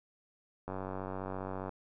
click train, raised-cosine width 1 ms, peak -25 dBFS, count 97, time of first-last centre 0.68-1.693 s, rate 94.8 Hz, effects none

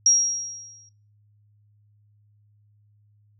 sine tone with exponential decay, 5640 Hz, F8, 16 cents sharp, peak -12 dBFS, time 0.06-0.89 s, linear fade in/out 2 ms, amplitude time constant 180 ms, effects noise-tail reverb RT60 0.4 s tail -20 dB re dry + added 104 Hz sine -57 dBFS peak until 3.39 s

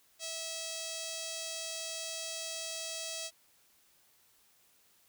5% pulse tone with notch filter, 651 Hz, E5, 22 cents flat, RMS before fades -40 dBFS, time 0.19-3.31 s, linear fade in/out 50 ms, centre 1500 Hz, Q 0.71, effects white hiss -67 dBFS RMS until 5.08 s

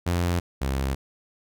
sawtooth tone pair in turn, 87.31 / 67.18 Hz, F2 / C2, 0 / +46 cents, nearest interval perfect fourth, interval 454 cents, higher first, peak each -18 / -20 dBFS, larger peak first, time 0.06-0.4 / 0.61-0.95 s, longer neither, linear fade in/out 10 ms, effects none

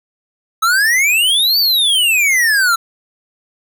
square exponential two-way sweep, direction up then down, 1281 to 4653 to 1324 Hz, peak -11 dBFS, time 0.62-2.76 s, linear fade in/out 10 ms, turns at 1.59 s, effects none

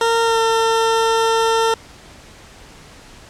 20% pulse tone with pitch glide, 459.4 to 452.3 Hz, A#4 to A4, -25 to +48 cents, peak -9 dBFS, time 0.01-1.74 s, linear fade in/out 2 ms, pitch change -27 cents, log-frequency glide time 0.23-0.39 s, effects pink hiss -42 dBFS RMS until 3.29 s + low-pass 8000 Hz 12 dB/octave

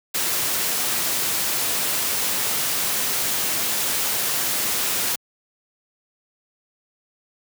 white noise, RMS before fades -23 dBFS, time 0.14-5.16 s, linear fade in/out 10 ms, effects high-pass 100 Hz 12 dB/octave

